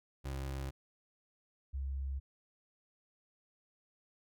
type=tone pair in turn; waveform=30% pulse / sine; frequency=67.4 / 67.71 Hz; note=C#2 / C#2; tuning=-48 / -40 cents; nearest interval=unison; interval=8 cents; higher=second; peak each=-35 / -35 dBFS; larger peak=neither; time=0.24-0.71 / 1.73-2.2 s; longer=neither; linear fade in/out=20 ms; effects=none